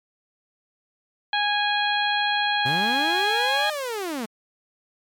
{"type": "harmonic tone", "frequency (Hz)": 826, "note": "G#5", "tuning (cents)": -10, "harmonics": [1, 2, 3, 4, 5], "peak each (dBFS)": [-24, -25, -30, -27, -31], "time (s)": [1.33, 3.7], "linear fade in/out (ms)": 2}
{"type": "linear two-way sweep", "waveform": "sawtooth", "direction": "up then down", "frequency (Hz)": [120, 622.3, 207.3], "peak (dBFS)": -23, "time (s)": [2.65, 4.26], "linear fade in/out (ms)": 10, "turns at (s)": 3.7}
{"effects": ["MP3 96 kbps"]}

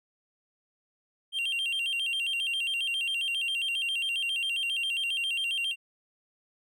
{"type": "tone with vibrato", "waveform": "triangle", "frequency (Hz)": 2960, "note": "F#7", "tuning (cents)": 0, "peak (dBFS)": -26, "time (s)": [1.32, 5.76], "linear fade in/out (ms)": 50, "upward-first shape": "square", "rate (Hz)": 7.4, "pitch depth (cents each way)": 120, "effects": []}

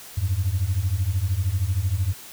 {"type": "beating tone pair", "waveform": "sine", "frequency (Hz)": [86.6, 99.6], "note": ["F2", "G2"], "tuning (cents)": [-14, 28], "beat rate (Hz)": 13, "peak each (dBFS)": [-23, -22], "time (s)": [0.17, 2.14], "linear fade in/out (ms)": 10, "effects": ["tanh soft clip ceiling -14 dBFS", "white hiss -42 dBFS RMS until 2.32 s"]}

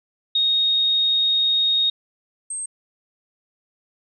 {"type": "tone pair in turn", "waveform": "sine", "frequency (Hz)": [3729, 8371], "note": ["A#7", "C9"], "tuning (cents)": [0, 0], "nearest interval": "octave + major second", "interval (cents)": 1400, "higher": "second", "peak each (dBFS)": [-16, -26], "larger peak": "first", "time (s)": [[0.35, 1.9], [2.5, 2.66]], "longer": "first", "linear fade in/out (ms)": 5, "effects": []}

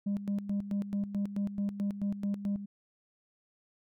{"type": "tone with tremolo", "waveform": "sine", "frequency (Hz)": 201.4, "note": "G3", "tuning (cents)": 47, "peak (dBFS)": -26, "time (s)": [0.06, 2.66], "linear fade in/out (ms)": 10, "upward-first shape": "square", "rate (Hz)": 4.6, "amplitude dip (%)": 75, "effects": ["tanh soft clip ceiling -27 dBFS"]}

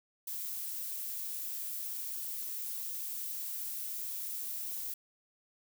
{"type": "noise", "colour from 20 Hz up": "violet", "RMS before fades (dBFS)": -39, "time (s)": [0.27, 4.94], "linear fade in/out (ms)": 5, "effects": []}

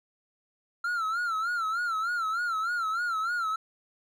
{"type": "tone with vibrato", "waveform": "triangle", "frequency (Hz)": 1362, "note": "F6", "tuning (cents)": -44, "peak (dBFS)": -25, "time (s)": [0.84, 3.56], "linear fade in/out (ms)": 5, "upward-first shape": "sine", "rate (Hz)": 3.3, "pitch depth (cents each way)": 110, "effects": []}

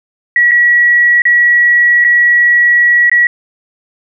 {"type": "tone with dropouts", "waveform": "sine", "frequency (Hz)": 1926, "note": "B6", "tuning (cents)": -44, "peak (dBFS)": -5, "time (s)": [0.36, 3.27], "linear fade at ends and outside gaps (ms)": 2, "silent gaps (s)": [[0.512, 0.516], [1.22, 1.253], [2.042, 2.047], [3.097, 3.115]], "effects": []}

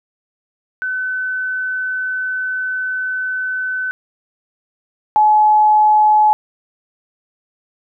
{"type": "tone pair in turn", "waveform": "sine", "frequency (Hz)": [1513, 851.6], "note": ["F#6", "G#5"], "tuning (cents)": [38, 43], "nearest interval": "minor seventh", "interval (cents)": 995, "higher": "first", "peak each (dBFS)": [-18, -8], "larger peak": "second", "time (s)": [[0.82, 3.91], [5.16, 6.33]], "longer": "first", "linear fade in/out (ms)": 0, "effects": []}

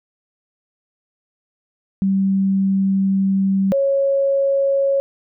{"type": "tone pair in turn", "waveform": "sine", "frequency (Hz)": [193.7, 550.7], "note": ["G3", "C#5"], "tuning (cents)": [-20, -11], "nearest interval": "octave + tritone", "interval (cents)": 1809, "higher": "second", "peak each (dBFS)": [-14, -14], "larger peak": "neither", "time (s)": [[2.02, 3.72], [3.72, 5]], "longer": "first", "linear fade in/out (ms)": 0, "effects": []}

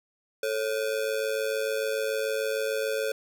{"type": "ring-modulated tone", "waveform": "square", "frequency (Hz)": 493.9, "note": "B4", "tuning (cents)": 0, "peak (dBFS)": -24, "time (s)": [0.43, 3.12], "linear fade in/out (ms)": 2, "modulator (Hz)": 53.4, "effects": []}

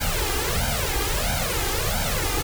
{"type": "noise with flanger", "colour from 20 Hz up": "pink", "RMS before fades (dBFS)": -24, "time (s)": [0, 2.43], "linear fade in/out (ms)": 20, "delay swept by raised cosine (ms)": [1.3, 2.5], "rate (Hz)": 1.5, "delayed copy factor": 1, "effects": []}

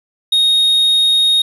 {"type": "tone", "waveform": "triangle", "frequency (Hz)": 3729, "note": "A#7", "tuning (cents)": 0, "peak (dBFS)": -8, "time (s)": [0.32, 1.42], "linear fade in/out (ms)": 5, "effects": ["resampled to 32000 Hz", "7-bit"]}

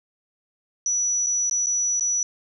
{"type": "tone with dropouts", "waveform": "sine", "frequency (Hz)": 5900, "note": "F#8", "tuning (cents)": -6, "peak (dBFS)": -20, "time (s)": [0.86, 2.23], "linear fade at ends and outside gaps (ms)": 1, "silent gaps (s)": [[1.263, 1.268], [1.497, 1.511], [1.661, 1.668], [1.997, 2.008]], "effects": []}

